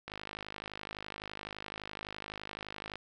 click train, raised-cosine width 0.3 ms, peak -24 dBFS, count 150, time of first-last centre 0.08-2.956 s, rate 51.8 Hz, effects none

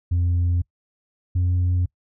sine tone pair in turn, 87.4 / 89.44 Hz, F2 / F2, +2 / +42 cents, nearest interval unison, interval 40 cents, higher second, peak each -15 dBFS, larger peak neither, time 0.11-0.62 / 1.35-1.86 s, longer neither, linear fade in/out 10 ms, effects noise-tail reverb RT60 0.1 s tail -25 dB re dry + tanh soft clip ceiling -16 dBFS

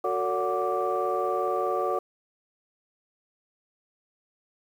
sine tone cluster, 368.8 / 453.6 / 571 / 735 / 1170 Hz, F#4 / A#4 / D5 / F#5 / D6, -6 / -47 / -49 / -12 / -7 cents, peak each -30 dBFS, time 0.04-1.99 s, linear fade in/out 5 ms, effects tanh soft clip ceiling -15 dBFS + 9-bit

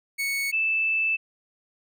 40% pulse / sine tone pair in turn, 2217 / 2636 Hz, C#7 / E7, 0 / -1 cents, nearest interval minor third, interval 299 cents, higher second, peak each -24 / -21 dBFS, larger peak second, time 0.18-0.52 / 0.52-1.17 s, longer second, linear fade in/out 20 ms, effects none

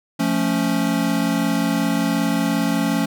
square chord, F augmented, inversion none, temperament equal, 174.61 / 220 / 277.2 Hz, F3 / A3 / C#4, 0 / 0 / 0 cents, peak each -24 / -23 / -22 dBFS, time 0.19-3.06 s, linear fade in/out 10 ms, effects none

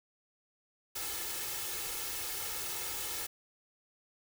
white noise with comb filter, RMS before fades -38 dBFS, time 0.95-3.27 s, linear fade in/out 10 ms, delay 2.3 ms, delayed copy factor +0.7, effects none

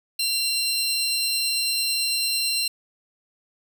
sawtooth tone pair together, 2749 / 4119 Hz, F7 / C8, -28 / -28 cents, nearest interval perfect fifth, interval 700 cents, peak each -25 / -20 dBFS, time 0.19-2.68 s, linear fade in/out 5 ms, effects none

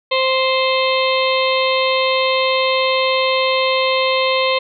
harmonic tone, 523.3 Hz, C5, in tune, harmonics 1 / 2 / 4 / 5 / 6 / 7 / 8, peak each -17 / -20 / -23 / -24 / -25 / -25 / -26 dBFS, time 0.11-4.59 s, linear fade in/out 10 ms, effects none

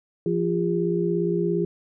sine tone cluster, 171.8 / 348.1 / 405.4 Hz, F3 / F4 / G#4, -28 / -6 / -42 cents, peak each -25 dBFS, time 0.26-1.65 s, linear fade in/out 2 ms, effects none

